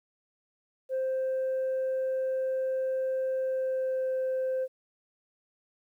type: tone with pitch glide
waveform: sine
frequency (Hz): 523.3 to 520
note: C5 to C5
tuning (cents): 0 to -11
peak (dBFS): -25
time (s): 0.89-4.68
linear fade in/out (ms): 50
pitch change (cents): -11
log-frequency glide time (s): 3.37-4.13
effects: tanh soft clip ceiling -25 dBFS + 11-bit